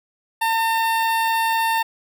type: tone with notch filter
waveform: sawtooth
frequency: 904 Hz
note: A5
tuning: 47 cents sharp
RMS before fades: -20 dBFS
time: 0.41-1.83 s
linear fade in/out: 10 ms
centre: 6300 Hz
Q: 1.1
effects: none